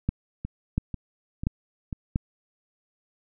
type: two click trains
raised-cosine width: 5 ms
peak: -19 / -11 dBFS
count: 4 / 4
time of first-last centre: 0.45-1.928 / 0.09-2.159 s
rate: 2.03 / 1.45 Hz
effects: none